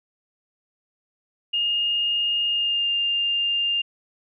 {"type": "tone with pitch glide", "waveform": "sine", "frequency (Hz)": [2838, 2804], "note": ["F7", "F7"], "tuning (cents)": [27, 6], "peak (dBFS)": -20, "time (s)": [1.53, 3.82], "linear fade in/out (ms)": 10, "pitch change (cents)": -21, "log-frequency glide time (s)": [2.48, 2.89], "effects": []}